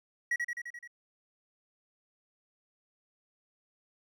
triangle tone with echo, 1916 Hz, A#6, 47 cents sharp, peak -25 dBFS, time 0.31-0.36 s, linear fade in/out 5 ms, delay 86 ms, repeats 6, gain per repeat -3 dB, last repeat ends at 0.876 s, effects none

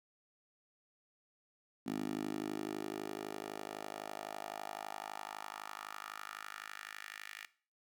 10% pulse tone with high-pass filter sweep, 51.91 Hz, G#1, in tune, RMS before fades -44 dBFS, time 1.86-7.46 s, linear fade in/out 10 ms, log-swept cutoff 250 to 2000 Hz, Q 2.6, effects noise-tail reverb RT60 0.4 s tail -17 dB re dry

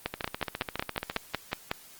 two click trains, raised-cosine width 0.3 ms, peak -11 / -15 dBFS, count 10 / 16, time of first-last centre 0.06-1.714 / 0.14-1.167 s, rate 5.44 / 14.6 Hz, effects white hiss -52 dBFS RMS until 1.99 s + Opus 24 kbps

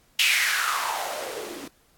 blue noise with band-pass filter sweep, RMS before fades -26 dBFS, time 0.19-1.68 s, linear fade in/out 5 ms, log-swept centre 2800 to 270 Hz, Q 4.8, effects pink hiss -61 dBFS RMS until 1.97 s + AAC 64 kbps

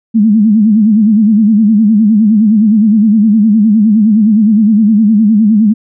sine tone with vibrato, 214.3 Hz, A3, 45 cents flat, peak -4 dBFS, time 0.14-5.74 s, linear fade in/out 20 ms, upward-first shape sine, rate 9.7 Hz, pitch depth 110 cents each way, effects none

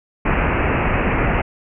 pink low-pass noise, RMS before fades -18 dBFS, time 0.25-1.42 s, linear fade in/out 10 ms, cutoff 2700 Hz, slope 96 dB/octave, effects none

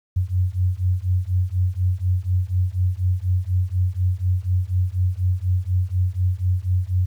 sine beating tone pair, 89.5 / 93.6 Hz, F2 / F#2, +43 / +20 cents, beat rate 4.1 Hz, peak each -21 dBFS, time 0.16-7.06 s, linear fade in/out 10 ms, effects 9-bit

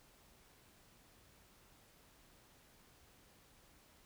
silence, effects pink hiss -66 dBFS RMS until 4.05 s

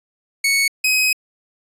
sawtooth tone pair in turn, 2217 / 2528 Hz, C#7 / D#7, 0 / +27 cents, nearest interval major second, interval 227 cents, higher second, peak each -11 dBFS, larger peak neither, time 0.44-0.68 / 0.84-1.13 s, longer second, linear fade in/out 5 ms, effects resampled to 32000 Hz

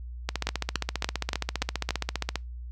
two click trains, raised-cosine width 0.2 ms, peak -9 / -10 dBFS, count 6 / 32, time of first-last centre 0.47-1.907 / 0.29-2.357 s, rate 3.48 / 15 Hz, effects noise-tail reverb RT60 0.2 s tail -26 dB re dry + added 60 Hz sine -36 dBFS peak until 2.71 s

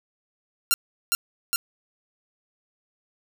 5% pulse tone with echo, 1382 Hz, F6, 19 cents flat, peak -6 dBFS, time 0.71-0.74 s, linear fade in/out 0 ms, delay 410 ms, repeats 2, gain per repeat -2 dB, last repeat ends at 1.56 s, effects none

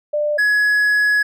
sine / triangle tone pair in turn, 595 / 1682.9 Hz, D5 / G#6, +22 / +22 cents, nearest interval octave + tritone, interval 1800 cents, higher second, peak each -16 / -11 dBFS, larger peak second, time 0.13-0.38 / 0.38-1.23 s, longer second, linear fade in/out 10 ms, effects none

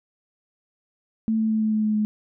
sine tone with pitch steps, 221.6 / 220.1 / 218.5 / 217 / 215.5 / 214.1 / 212.6 Hz, A3 / A3 / A3 / A3 / A3 / A3 / G#3, +13 / +1 / -12 / -24 / -36 / -47 / +41 cents, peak -19 dBFS, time 1.28-2.05 s, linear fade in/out 0 ms, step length 110 ms, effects none

